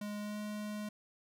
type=tone with pitch glide; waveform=square; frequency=207.7 to 210 Hz; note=G#3 to G#3; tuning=0 to +19 cents; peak=-39 dBFS; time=0.01-0.89 s; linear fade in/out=5 ms; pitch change=+19 cents; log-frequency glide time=0.19-0.38 s; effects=none